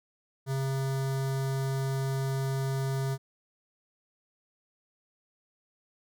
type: tone with notch filter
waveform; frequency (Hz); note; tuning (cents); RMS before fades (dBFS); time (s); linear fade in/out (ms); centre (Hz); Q
square; 134.7; C#3; -49; -30; 0.46-3.18; 50; 2600; 1.7
effects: none